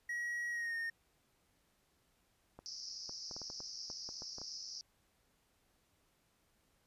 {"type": "tone with pitch glide", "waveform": "triangle", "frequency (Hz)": [1908, 1837.7], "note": ["A#6", "A#6"], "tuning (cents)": [40, -25], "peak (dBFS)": -35, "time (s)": [0.09, 0.9], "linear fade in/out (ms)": 5, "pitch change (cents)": -65, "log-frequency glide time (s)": [0.5, 0.76]}
{"type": "clicks", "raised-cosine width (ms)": 1, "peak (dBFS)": -36, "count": 12, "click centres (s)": [2.59, 3.094, 3.312, 3.365, 3.417, 3.501, 3.604, 3.901, 4.09, 4.221, 4.384, 4.416]}
{"type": "band-pass noise", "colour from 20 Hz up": "white", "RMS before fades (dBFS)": -47, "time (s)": [2.66, 4.81], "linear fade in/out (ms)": 0, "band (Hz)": [4800, 5700], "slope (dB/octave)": 96}
{"effects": ["pink hiss -75 dBFS RMS until 6.86 s", "resampled to 32000 Hz"]}